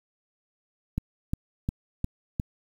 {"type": "click train", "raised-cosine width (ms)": 5, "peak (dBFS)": -14, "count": 5, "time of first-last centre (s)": [0.98, 2.398], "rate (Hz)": 2.82, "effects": ["8-bit"]}